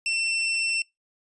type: tone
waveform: sawtooth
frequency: 2693 Hz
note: E7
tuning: 36 cents sharp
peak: -20 dBFS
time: 0.06-0.82 s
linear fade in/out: 2 ms
effects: noise-tail reverb RT60 0.2 s tail -26 dB re dry + resampled to 22050 Hz